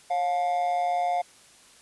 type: tone with amplitude modulation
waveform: triangle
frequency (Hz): 709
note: F5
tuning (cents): +26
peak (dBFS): -18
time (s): 0.1-1.22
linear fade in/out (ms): 10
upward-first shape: sine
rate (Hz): 161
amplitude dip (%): 65
effects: white hiss -54 dBFS RMS until 1.81 s + resampled to 24000 Hz